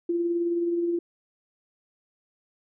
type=tone with tremolo; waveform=sine; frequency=343 Hz; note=F4; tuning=31 cents flat; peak=-21 dBFS; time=0.09-0.99 s; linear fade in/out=5 ms; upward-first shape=triangle; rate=19 Hz; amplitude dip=40%; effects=none